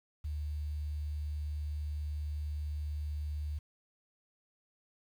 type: tone with quantisation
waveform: sine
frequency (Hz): 74.6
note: D2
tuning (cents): +28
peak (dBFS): -34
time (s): 0.24-3.59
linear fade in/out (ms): 10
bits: 10
effects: none